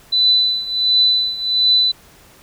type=tone with tremolo; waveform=sine; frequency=3995 Hz; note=B7; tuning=19 cents sharp; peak=-9 dBFS; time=0.12-1.92 s; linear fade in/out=10 ms; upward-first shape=triangle; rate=1.4 Hz; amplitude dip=85%; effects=pink hiss -47 dBFS RMS until 2.42 s